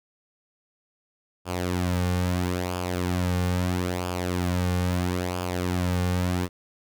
sawtooth tone with flanger, 89.8 Hz, F2, 49 cents sharp, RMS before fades -26 dBFS, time 1.45-6.49 s, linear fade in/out 50 ms, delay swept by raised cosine 0.5 to 3.1 ms, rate 0.76 Hz, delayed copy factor -0.6, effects none

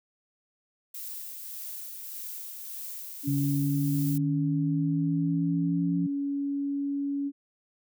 violet noise with tremolo, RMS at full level -38 dBFS, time 0.94-4.18 s, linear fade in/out 5 ms, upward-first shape sine, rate 1.7 Hz, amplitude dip 30%
sine tone, 281.3 Hz, C#4, 26 cents sharp, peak -27 dBFS, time 3.23-7.32 s, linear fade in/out 50 ms
sine exponential sweep, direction up, 140.1 to 174.61 Hz, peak -26 dBFS, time 3.27-6.07 s, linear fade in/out 10 ms
effects none

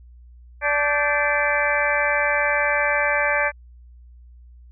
harmonic tone with a mistuned harmonic, 291.2 Hz, D4, 15 cents flat, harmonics 2 / 3 / 4 / 5 / 6 / 7 / 8, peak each -24 / -27 / -28 / -25 / -25 / -27 / -25 dBFS, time 0.61-3.52 s, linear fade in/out 50 ms, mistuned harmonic 5, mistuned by +120 cents, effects added 60 Hz sine -43 dBFS peak until 4.71 s

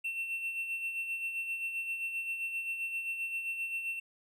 triangle tone with tremolo, 2700 Hz, E7, 41 cents sharp, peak -30 dBFS, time 0.04-4 s, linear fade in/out 10 ms, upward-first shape sine, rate 7.6 Hz, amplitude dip 50%, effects none

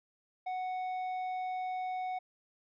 sine tone with tanh clipping, 740 Hz, F#5, in tune, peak -35 dBFS, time 0.46-2.19 s, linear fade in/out 10 ms, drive 7 dB, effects none

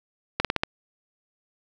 slowing click train, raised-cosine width 0.3 ms, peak -6 dBFS, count 5, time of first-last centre 0.4-0.635 s, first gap 47 ms, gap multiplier 1.15, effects none

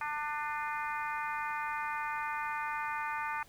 harmonic tone with a mistuned harmonic, 298 Hz, D4, 25 cents sharp, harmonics 3 / 4 / 5 / 6 / 7 / 8, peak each -37 / -39 / -41 / -43 / -44 / -45 dBFS, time 0.01-3.43 s, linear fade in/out 2 ms, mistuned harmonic 8, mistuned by +50 cents, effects pink hiss -60 dBFS RMS until 3.48 s

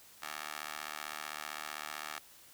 15% pulse tone with high-pass filter, 75.6 Hz, D#2, 49 cents flat, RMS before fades -43 dBFS, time 0.22-2.19 s, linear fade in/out 5 ms, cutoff 1200 Hz, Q 1.1, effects white hiss -58 dBFS RMS until 2.53 s

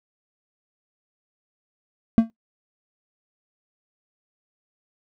triangle tone with exponential decay, 226.4 Hz, A3, 50 cents sharp, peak -5 dBFS, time 2.18-2.3 s, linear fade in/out 0 ms, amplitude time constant 25 ms, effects noise-tail reverb RT60 0.1 s tail -18 dB re dry

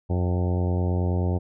harmonic tone with a mistuned harmonic, 89.5 Hz, F2, 43 cents sharp, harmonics 1 / 2 / 3 / 4 / 5 / 6 / 7 / 8 / 9 / 10, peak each -22 / -29 / -34 / -33 / -36 / -38 / -39 / -43 / -41 / -44 dBFS, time 0.09-1.39 s, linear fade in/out 20 ms, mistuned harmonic 9, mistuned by -38 cents, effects none

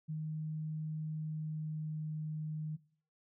sine tone with pitch glide, 155.56 to 154.57 Hz, D#3 to D#3, 0 to -11 cents, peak -36 dBFS, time 0.08-2.77 s, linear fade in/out 20 ms, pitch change -11 cents, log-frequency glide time 1.15-2.14 s, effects noise-tail reverb RT60 0.5 s tail -20 dB re dry

